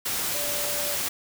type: tone in noise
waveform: sine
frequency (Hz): 582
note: D5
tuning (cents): -16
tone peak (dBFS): -34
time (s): 0.34-0.96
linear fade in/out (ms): 10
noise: white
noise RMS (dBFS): -28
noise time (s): 0.05-1.09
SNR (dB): -9
effects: none